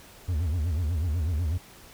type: tone with vibrato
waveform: triangle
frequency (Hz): 81.6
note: E2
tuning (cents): -17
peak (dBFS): -22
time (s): 0.28-1.58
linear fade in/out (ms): 10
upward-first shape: sine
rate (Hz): 8.1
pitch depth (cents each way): 200
effects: pink hiss -50 dBFS RMS until 1.93 s